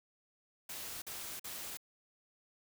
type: noise bursts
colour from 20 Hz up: white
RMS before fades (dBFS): -44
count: 3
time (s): 0.69-1.772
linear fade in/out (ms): 5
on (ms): 330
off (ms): 46
effects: none